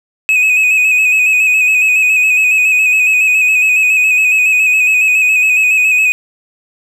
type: tone with vibrato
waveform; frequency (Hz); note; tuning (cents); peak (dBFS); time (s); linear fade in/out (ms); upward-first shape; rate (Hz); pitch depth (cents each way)
triangle; 2532; D#7; +30; -6; 0.29-6.12; 0; square; 7.2; 32
effects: none